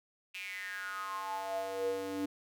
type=tone with high-pass filter sweep; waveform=square; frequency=96.6 Hz; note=G2; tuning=25 cents flat; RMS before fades=-38 dBFS; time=0.34-2.26 s; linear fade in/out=10 ms; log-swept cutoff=2600 to 310 Hz; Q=8.2; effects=none